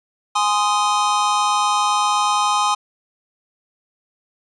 square chord, Ab major, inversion none, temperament just, 830.6 / 1038.3 / 1245.9 Hz, Ab5 / C6 / Eb6, 0 / -14 / +2 cents, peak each -21 dBFS, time 0.35-2.75 s, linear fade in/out 10 ms, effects resampled to 22050 Hz

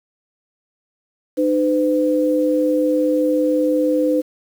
sine tone pair together, 303.9 / 507.2 Hz, D#4 / B4, -41 / +46 cents, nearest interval major sixth, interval 887 cents, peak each -17 dBFS, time 1.37-4.22 s, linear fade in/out 20 ms, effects 7-bit

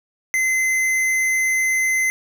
triangle tone with hard clipping, 2056 Hz, C7, 31 cents flat, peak -18 dBFS, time 0.34-2.1 s, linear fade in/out 0 ms, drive 18 dB, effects none

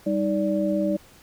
sine tone cluster, 197.3 / 313 / 581 Hz, G3 / D#4 / D5, +11 / +10 / -19 cents, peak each -25 dBFS, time 0.06-0.97 s, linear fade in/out 10 ms, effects pink hiss -52 dBFS RMS until 1.22 s

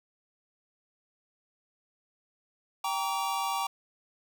square chord, G minor, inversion none, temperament equal with one note detuned, 784 / 932.3 / 1145.2 Hz, G5 / Bb5 / D6, 0 / 0 / -44 cents, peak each -34 dBFS, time 2.84-3.67 s, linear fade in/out 5 ms, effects none

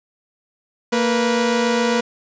sawtooth tone pair together, 230.5 / 488.4 Hz, A#3 / B4, -19 / -19 cents, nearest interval octave + minor second, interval 1300 cents, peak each -15 dBFS, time 0.92-2.01 s, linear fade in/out 10 ms, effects resampled to 16000 Hz + 8-bit

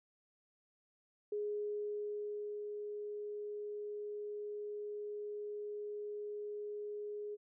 sine tone with ADSR envelope, 416.3 Hz, G#4, 4 cents sharp, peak -35 dBFS, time 1.32-7.37 s, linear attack 4 ms, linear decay 1300 ms, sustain -5 dB, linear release 33 ms, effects none

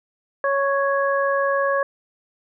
harmonic tone, 554.4 Hz, C#5, in tune, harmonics 1 / 2 / 3, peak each -20 / -23 / -25 dBFS, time 0.44-1.83 s, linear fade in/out 2 ms, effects none

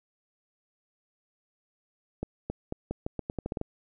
accelerating click train, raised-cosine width 2 ms, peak -18 dBFS, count 12, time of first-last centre 2.23-3.614 s, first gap 270 ms, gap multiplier 0.83, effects none

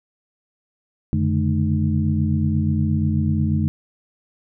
sine tone cluster, 90.3 / 139.7 / 148 / 214.1 / 306.1 Hz, F#2 / C#3 / D3 / A3 / D#4, -42 / +14 / +14 / -47 / -28 cents, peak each -21 / -29 / -22 / -22 / -29 dBFS, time 1.13-3.68 s, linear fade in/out 0 ms, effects none

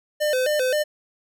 square tone with vibrato, 554.4 Hz, C#5, in tune, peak -20 dBFS, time 0.2-0.84 s, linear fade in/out 20 ms, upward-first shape square, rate 3.8 Hz, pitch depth 140 cents each way, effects none

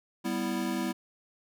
square chord, E minor, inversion first, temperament equal, 196 / 246.9 / 329.6 Hz, G3 / B3 / E4, 0 / 0 / 0 cents, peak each -35 / -34 / -34 dBFS, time 0.24-0.93 s, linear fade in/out 20 ms, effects none

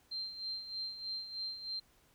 sine tone with tremolo, 4153 Hz, C8, 14 cents flat, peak -36 dBFS, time 0.11-1.8 s, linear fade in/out 10 ms, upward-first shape sine, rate 3.2 Hz, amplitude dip 65%, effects pink hiss -68 dBFS RMS until 2.14 s

